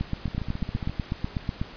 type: two click trains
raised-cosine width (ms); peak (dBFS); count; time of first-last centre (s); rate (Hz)
5; -19 / -14; 10 / 14; 0.28-0.896 / 0.01-1.615; 14.6 / 8.1
effects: pink hiss -44 dBFS RMS until 1.76 s + resampled to 11025 Hz